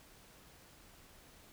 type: silence
effects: pink hiss -60 dBFS RMS until 1.52 s